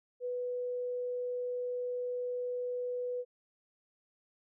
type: tone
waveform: sine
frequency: 493.9 Hz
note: B4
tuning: in tune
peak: -33 dBFS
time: 0.2-3.25 s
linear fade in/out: 50 ms
effects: none